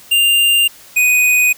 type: tone pair in turn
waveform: square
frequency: 2794 / 2489 Hz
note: F7 / D#7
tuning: 0 / 0 cents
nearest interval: major second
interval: 200 cents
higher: first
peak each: -10 dBFS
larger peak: neither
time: 0.11-0.68 / 0.96-1.53 s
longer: neither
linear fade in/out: 10 ms
effects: white hiss -41 dBFS RMS until 1.57 s